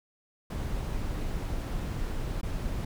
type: noise with dropouts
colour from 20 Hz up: brown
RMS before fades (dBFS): -32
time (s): 0.5-2.85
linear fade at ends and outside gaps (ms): 5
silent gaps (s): 2.413-2.43
effects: none